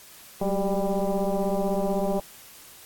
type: tone with frequency modulation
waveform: sine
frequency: 204 Hz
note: G#3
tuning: 31 cents flat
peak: -22 dBFS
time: 0.41-2.2 s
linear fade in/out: 5 ms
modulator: 196 Hz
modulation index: 3
effects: white hiss -48 dBFS RMS until 2.85 s + AAC 64 kbps